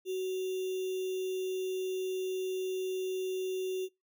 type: tone with sample-and-hold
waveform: sine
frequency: 373.7 Hz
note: F#4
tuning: 17 cents sharp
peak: -31 dBFS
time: 0.05-3.89 s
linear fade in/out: 50 ms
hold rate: 3150 Hz
effects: noise-tail reverb RT60 0.2 s tail -25 dB re dry